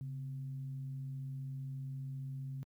sine tone with frequency modulation, 136 Hz, C#3, 33 cents flat, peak -39 dBFS, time 0.01-2.63 s, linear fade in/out 0 ms, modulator 115 Hz, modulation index 0.28, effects high-pass 60 Hz 12 dB/octave + 12-bit

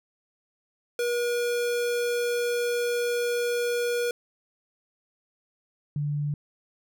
square / sine tone pair in turn, 480.2 / 146.52 Hz, B4 / D3, -49 / -4 cents, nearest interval octave + major sixth, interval 2055 cents, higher first, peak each -25 dBFS, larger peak neither, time 0.99-4.11 / 5.96-6.34 s, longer first, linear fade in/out 2 ms, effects none

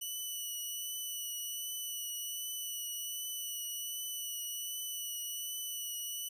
10% pulse tone with vibrato, 2960 Hz, F#7, in tune, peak -30 dBFS, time 0.01-6.29 s, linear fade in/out 10 ms, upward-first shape triangle, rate 1.3 Hz, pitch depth 21 cents each way, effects none

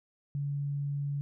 sine tone, 142.4 Hz, C#3, 47 cents sharp, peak -30 dBFS, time 0.35-1.21 s, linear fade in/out 0 ms, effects none

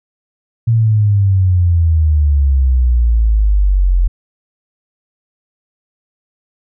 sine exponential sweep, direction down, 116.54 to 43.08 Hz, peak -8 dBFS, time 0.67-4.08 s, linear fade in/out 10 ms, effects none

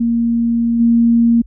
sine tone with level steps, 233.1 Hz, A#3, in tune, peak -12 / -8 dBFS, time 0-1.42 s, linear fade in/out 10 ms, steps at 0.79 s, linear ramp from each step 20 ms, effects added 50 Hz sine -36 dBFS peak until 1.46 s

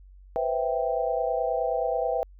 sine chord, C major seventh, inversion third, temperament equal, 493.9 / 523.3 / 659.3 / 784 Hz, B4 / C5 / E5 / G5, 0 / 0 / 0 / 0 cents, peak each -29 / -31 / -28 / -30 dBFS, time 0.36-2.23 s, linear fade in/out 0 ms, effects added 47 Hz sine -47 dBFS peak until 2.39 s

